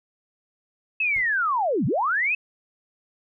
sine linear two-way sweep, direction down then up, 2637 to 109.2 to 2637 Hz, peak -20 dBFS, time 1-2.35 s, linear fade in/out 5 ms, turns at 1.86 s
brown noise with exponential decay, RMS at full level -37 dBFS, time 1.16-1.37 s, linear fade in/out 2 ms, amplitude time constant 45 ms
effects none

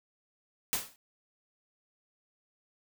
white noise with exponential decay, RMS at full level -27 dBFS, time 0.73-0.96 s, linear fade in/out 0 ms, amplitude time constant 50 ms, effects none

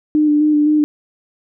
sine tone with vibrato, 300 Hz, D4, 37 cents sharp, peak -10 dBFS, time 0.15-0.84 s, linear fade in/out 0 ms, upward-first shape square, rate 3.9 Hz, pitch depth 19 cents each way, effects none

